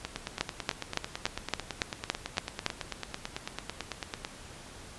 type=two click trains; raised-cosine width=0.2 ms; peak=-9 / -16 dBFS; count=9 / 39; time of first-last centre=0.41-2.664 / 0.05-4.249 s; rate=3.55 / 9.05 Hz; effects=pink hiss -48 dBFS RMS until 4.98 s + resampled to 24000 Hz